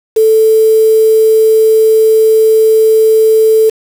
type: tone with quantisation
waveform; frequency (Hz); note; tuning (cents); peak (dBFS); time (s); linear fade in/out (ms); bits
sine; 440; A4; 0; -4; 0.16-3.7; 10; 4
effects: none